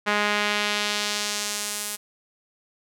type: tone with band-pass filter sweep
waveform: sawtooth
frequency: 207.7 Hz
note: G#3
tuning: in tune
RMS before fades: -26 dBFS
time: 0.06-1.97 s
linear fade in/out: 20 ms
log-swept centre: 1700 to 11000 Hz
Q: 1
effects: none